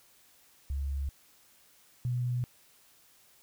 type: tone pair in turn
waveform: sine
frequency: 69.2 / 123.3 Hz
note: C#2 / B2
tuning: -2 / -2 cents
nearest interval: minor seventh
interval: 1000 cents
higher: second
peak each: -30 / -28 dBFS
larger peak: second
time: 0.7-1.09 / 2.05-2.44 s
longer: neither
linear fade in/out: 0 ms
effects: white hiss -62 dBFS RMS until 3.42 s